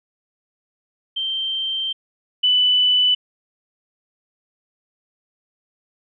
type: tone pair in turn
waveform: sine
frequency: 3136 / 2988 Hz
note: G7 / F#7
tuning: 0 / +16 cents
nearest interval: minor second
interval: 84 cents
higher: first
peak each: -21 / -13 dBFS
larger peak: second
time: 1.16-1.93 / 2.43-3.15 s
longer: first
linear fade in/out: 10 ms
effects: none